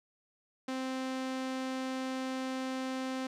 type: tone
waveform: sawtooth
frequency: 261 Hz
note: C4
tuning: 4 cents flat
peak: -30 dBFS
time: 0.68-3.27 s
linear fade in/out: 5 ms
effects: low-pass 7000 Hz 12 dB/octave + 12-bit